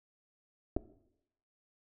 clicks, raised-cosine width 2 ms, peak -19 dBFS, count 2, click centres 0.765 / 0.768 s, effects noise-tail reverb RT60 0.8 s tail -17 dB re dry

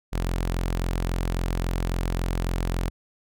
sawtooth tone, 43.65 Hz, F1, in tune, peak -20 dBFS, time 0.12-2.9 s, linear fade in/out 20 ms, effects none

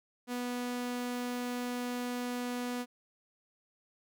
sawtooth tone, 245.5 Hz, B3, 10 cents flat, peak -30 dBFS, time 0.27-2.86 s, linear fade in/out 50 ms, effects none

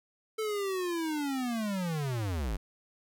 square linear sweep, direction down, 442.7 to 44.65 Hz, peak -31 dBFS, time 0.38-2.57 s, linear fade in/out 10 ms, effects none

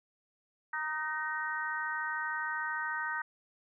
harmonic tone with a mistuned harmonic, 311.1 Hz, D#4, in tune, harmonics 3 / 4 / 5 / 6, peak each -39 / -40 / -36 / -38 dBFS, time 0.73-3.22 s, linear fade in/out 5 ms, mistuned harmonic 5, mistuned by -26 cents, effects none

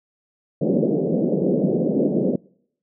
pink band-pass noise, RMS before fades -20 dBFS, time 0.61-2.36 s, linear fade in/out 5 ms, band 160 to 560 Hz, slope 48 dB/octave, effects noise-tail reverb RT60 0.7 s tail -26 dB re dry

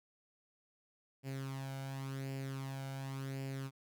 sawtooth tone with flanger, 135.1 Hz, C#3, 44 cents flat, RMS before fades -42 dBFS, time 1.23-3.71 s, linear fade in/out 50 ms, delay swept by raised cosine 0.4 to 1.36 ms, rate 0.91 Hz, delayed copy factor +0.6, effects none

